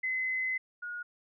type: tone pair in turn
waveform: sine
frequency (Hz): 2039 / 1441.8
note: C7 / F#6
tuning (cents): -45 / -45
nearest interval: tritone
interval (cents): 600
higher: first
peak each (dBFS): -29 / -36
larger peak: first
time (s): 0.03-0.58 / 0.82-1.03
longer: first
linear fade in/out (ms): 10
effects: none